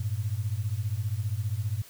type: beating tone pair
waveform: sine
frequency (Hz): 98 / 113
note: G2 / A2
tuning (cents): 0 / +47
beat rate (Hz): 15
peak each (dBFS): -30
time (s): 0-1.82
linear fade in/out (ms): 5
effects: white hiss -51 dBFS RMS until 1.89 s